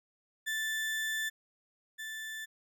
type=tone pair in turn; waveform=35% pulse; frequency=1760 / 1760 Hz; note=A6 / A6; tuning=0 / 0 cents; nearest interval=unison; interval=0 cents; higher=neither; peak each=-30 / -37 dBFS; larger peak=first; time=0.46-1.3 / 1.98-2.46 s; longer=first; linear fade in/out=20 ms; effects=none